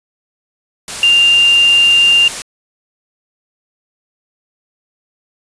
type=tone in noise; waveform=sine; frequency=2794 Hz; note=F7; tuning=in tune; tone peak=-6 dBFS; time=1.03-2.28 s; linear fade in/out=2 ms; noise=white; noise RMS=-23 dBFS; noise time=0.88-2.42 s; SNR=+14 dB; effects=resampled to 22050 Hz